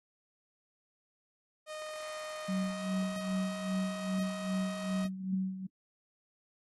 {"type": "tone with pitch glide", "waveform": "sawtooth", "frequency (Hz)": [617, 627.4], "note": ["D#5", "D#5"], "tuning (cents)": [-15, 14], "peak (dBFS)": -36, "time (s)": [1.66, 5.09], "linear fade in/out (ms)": 50, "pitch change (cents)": 29, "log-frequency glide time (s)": [2.66, 2.85]}
{"type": "tone with tremolo", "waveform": "sine", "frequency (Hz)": 188.9, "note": "F#3", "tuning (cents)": 36, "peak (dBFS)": -29, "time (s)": [2.48, 5.67], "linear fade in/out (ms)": 10, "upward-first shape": "sine", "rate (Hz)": 2.5, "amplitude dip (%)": 70}
{"effects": ["AAC 32 kbps"]}